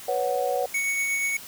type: chord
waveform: sine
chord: B suspended second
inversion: none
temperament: equal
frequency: 493.9 / 554.4 / 740 Hz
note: B4 / C#5 / F#5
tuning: 0 / 0 / 0 cents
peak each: -27 dBFS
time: 0.08-0.66 s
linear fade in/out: 5 ms
type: tone with tremolo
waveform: square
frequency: 2223 Hz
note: C#7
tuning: 4 cents sharp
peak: -23 dBFS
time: 0.74-1.37 s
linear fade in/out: 5 ms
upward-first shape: triangle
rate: 8.3 Hz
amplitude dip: 30%
effects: white hiss -42 dBFS RMS until 1.47 s